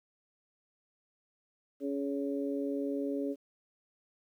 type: harmonic tone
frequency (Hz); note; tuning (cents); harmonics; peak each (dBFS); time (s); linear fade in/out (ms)
140; C#3; +18; 2 / 3 / 4; -33 / -37 / -39; 1.8-3.36; 50
effects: 11-bit